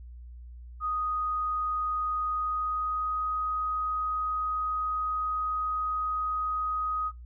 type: tone with pitch glide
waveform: sine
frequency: 1245 to 1253.7 Hz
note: D#6 to D#6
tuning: +1 to +13 cents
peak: -27 dBFS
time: 0.8-7.12 s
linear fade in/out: 50 ms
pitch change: +12 cents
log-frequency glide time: 2.3-3.25 s
effects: noise-tail reverb RT60 0.2 s tail -23 dB re dry + added 60 Hz sine -42 dBFS peak until 7.25 s